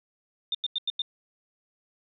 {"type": "tone bursts", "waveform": "sine", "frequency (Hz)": 3616, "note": "A7", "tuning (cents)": 47, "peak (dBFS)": -25, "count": 5, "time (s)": [0.52, 1.019], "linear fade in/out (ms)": 2, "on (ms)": 27, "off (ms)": 91, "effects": []}